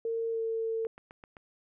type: tone with pitch glide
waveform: sine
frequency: 456.4 to 450.1 Hz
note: A#4 to A4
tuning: -37 to +39 cents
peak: -29 dBFS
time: 0.05-0.87 s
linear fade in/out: 2 ms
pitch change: -24 cents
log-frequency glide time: 0.31-0.4 s
type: click train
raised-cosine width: 0.5 ms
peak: -33 dBFS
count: 5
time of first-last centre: 0.85-1.368 s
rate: 7.72 Hz
effects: none